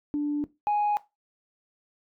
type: tone pair in turn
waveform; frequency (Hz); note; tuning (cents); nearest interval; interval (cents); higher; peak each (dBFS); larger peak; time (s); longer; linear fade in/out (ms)
sine; 293.3 / 831; D4 / G#5; -2 / +1; octave + tritone; 1803; second; -23 / -20; second; 0.14-0.44 / 0.67-0.97; neither; 0
effects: noise-tail reverb RT60 0.2 s tail -17 dB re dry + tanh soft clip ceiling -20 dBFS